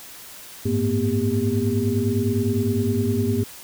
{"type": "tone cluster", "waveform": "sine", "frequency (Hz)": [99.1, 108.9, 229.4, 249.8, 399.5], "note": ["G2", "A2", "A#3", "B3", "G4"], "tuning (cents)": [19, -17, -28, 20, 33], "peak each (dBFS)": -25, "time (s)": [0.65, 3.44], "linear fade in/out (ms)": 10, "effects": ["tanh soft clip ceiling -7 dBFS", "white hiss -41 dBFS RMS until 3.63 s"]}